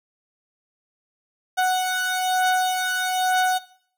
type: beating tone pair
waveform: 30% pulse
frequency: 740 / 741.1 Hz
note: F#5 / F#5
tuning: 0 / +3 cents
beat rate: 1.1 Hz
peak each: -19 / -22 dBFS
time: 1.57-3.59 s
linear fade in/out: 20 ms
effects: noise-tail reverb RT60 0.6 s tail -18 dB re dry